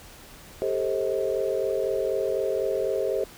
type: chord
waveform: sine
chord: A half-diminished seventh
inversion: third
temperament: just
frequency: 396 / 440 / 528 / 633.6 Hz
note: G4 / A4 / C5 / Eb5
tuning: +18 / 0 / +16 / +31 cents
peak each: -28 / -29 / -28 / -31 dBFS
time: 0.62-3.24 s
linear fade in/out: 0 ms
effects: pink hiss -47 dBFS RMS until 3.37 s